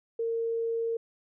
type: tone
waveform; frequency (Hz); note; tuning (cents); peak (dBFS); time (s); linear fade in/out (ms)
sine; 458.5; A#4; -29; -27; 0.19-0.97; 5
effects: none